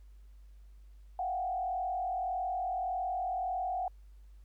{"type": "tone with frequency modulation", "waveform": "sine", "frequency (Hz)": 737, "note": "F#5", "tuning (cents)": -7, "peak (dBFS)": -31, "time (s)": [1.19, 3.88], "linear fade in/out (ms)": 2, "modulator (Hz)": 41.7, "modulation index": 0.92, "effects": ["added 50 Hz sine -51 dBFS peak until 4.44 s", "pink hiss -75 dBFS RMS until 4.44 s"]}